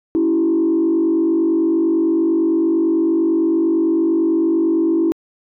sine tone with frequency modulation, 329.6 Hz, E4, in tune, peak -12 dBFS, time 0.15-5.12 s, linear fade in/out 0 ms, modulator 48.9 Hz, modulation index 0.73, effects tanh soft clip ceiling -9 dBFS

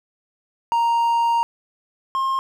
triangle tone pair in turn, 932.3 / 1066.8 Hz, A#5 / C6, 0 / +33 cents, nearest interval major second, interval 233 cents, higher second, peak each -14 / -17 dBFS, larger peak first, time 0.72-1.43 / 2.15-2.39 s, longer first, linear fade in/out 0 ms, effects none

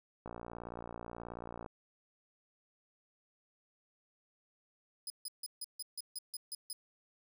click train, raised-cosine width 1 ms, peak -30 dBFS, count 83, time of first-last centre 0.26-1.662 s, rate 58.5 Hz
15% pulse tone bursts, 5010 Hz, D#8, 11 cents sharp, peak -34 dBFS, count 10, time 5.07-6.73 s, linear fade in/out 2 ms, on 31 ms, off 150 ms
effects none

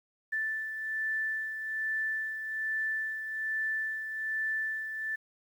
sine beating tone pair, 1760 / 1761.2 Hz, A6 / A6, 0 / +1 cents, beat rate 1.2 Hz, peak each -31 / -40 dBFS, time 0.32-5.16 s, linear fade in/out 10 ms, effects 10-bit

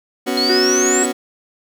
30% pulse chord, B suspended second, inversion none, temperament just, 246.9 / 277.8 / 370.4 Hz, B3 / C#4 / F#4, 0 / +4 / +2 cents, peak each -20 dBFS, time 0.26-1.13 s, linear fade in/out 20 ms
sine exponential sweep, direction up, 4186 to 7970 Hz, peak -16 dBFS, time 0.37-1.06 s, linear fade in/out 5 ms
harmonic tone, 370 Hz, F#4, in tune, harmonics 1 / 2 / 3 / 4 / 5 / 6 / 7, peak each -14 / -24 / -34 / -26 / -28 / -40 / -35 dBFS, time 0.49-1.04 s, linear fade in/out 10 ms
effects none

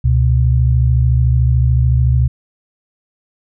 sine tone pair together, 69.78 / 123.47 Hz, C#2 / B2, +12 / 0 cents, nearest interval minor seventh, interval 988 cents, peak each -12 dBFS, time 0.04-2.28 s, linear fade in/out 10 ms, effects none

